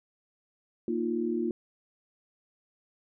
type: chord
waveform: sine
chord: Bb suspended fourth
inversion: none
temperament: equal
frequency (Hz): 233.1 / 311.1 / 349.2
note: Bb3 / Eb4 / F4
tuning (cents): 0 / 0 / 0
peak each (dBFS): -31 / -34 / -30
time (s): 0.88-1.51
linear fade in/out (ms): 2
effects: none